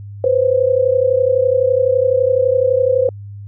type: tone pair together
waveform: sine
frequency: 498.1 / 530 Hz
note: B4 / C5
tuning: +15 / +22 cents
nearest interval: minor second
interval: 107 cents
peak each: -14 dBFS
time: 0.24-3.09 s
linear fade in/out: 2 ms
effects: added 101 Hz sine -29 dBFS peak until 3.47 s